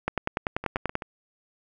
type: two click trains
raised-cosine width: 0.5 ms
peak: -10 / -19 dBFS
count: 10 / 4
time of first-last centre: 0.08-0.954 / 0.64-1.022 s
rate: 10.3 / 7.86 Hz
effects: none